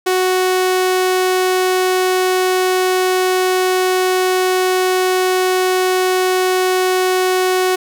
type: tone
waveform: sawtooth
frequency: 370 Hz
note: F#4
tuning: in tune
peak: -9 dBFS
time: 0.06-7.76 s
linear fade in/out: 10 ms
effects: none